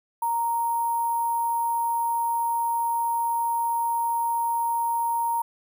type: tone with sample-and-hold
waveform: sine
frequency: 932.3 Hz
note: A#5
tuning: in tune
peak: -22 dBFS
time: 0.22-5.42 s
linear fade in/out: 5 ms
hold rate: 11025 Hz
effects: none